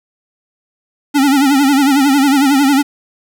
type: tone with vibrato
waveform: square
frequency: 277.2 Hz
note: C#4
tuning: in tune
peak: -9 dBFS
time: 1.14-2.83 s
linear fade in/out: 20 ms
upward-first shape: sine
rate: 11 Hz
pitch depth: 97 cents each way
effects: 8-bit